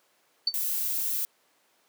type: tone with exponential decay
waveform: sine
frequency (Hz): 4534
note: C#8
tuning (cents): +38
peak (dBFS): -18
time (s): 0.47-0.55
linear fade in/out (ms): 5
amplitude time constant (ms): 16
type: noise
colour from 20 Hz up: violet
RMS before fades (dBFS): -29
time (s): 0.54-1.25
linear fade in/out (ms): 0
effects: pink hiss -66 dBFS RMS until 1.88 s + high-pass 400 Hz 12 dB/octave